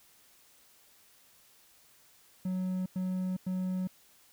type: tone bursts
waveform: triangle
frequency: 185 Hz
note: F#3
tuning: in tune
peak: -28 dBFS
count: 3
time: 2.45-3.874 s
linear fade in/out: 5 ms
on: 410 ms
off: 97 ms
effects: white hiss -62 dBFS RMS until 4.32 s